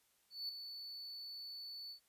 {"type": "tone with ADSR envelope", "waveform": "triangle", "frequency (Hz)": 4469, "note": "C#8", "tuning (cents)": 13, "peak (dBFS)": -37, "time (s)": [0.3, 2], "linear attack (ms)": 190, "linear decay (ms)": 4, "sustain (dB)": -8, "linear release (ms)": 96, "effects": ["white hiss -75 dBFS RMS until 2.08 s", "resampled to 32000 Hz"]}